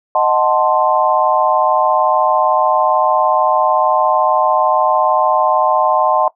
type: chord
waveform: sine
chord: D# diminished seventh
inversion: none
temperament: equal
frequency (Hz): 622.3 / 740 / 880 / 1046.5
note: D#5 / F#5 / A5 / C6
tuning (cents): 0 / 0 / 0 / 0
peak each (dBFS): -16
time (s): 0.15-6.28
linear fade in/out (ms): 2
effects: noise-tail reverb RT60 0.1 s tail -18 dB re dry